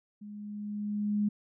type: tone with level ramp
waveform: sine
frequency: 207.7 Hz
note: G#3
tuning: in tune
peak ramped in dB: -42 to -24 dBFS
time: 0.21-1.29 s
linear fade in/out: 10 ms
effects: none